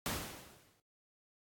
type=noise with exponential decay; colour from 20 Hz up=pink; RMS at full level=-34 dBFS; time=0.06-0.8 s; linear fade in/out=0 ms; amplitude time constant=160 ms; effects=high-pass 60 Hz 12 dB/octave + AAC 64 kbps